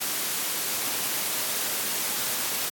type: noise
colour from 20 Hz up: white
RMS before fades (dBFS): -28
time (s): 0-2.7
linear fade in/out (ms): 20
effects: high-pass 150 Hz 12 dB/octave + AAC 64 kbps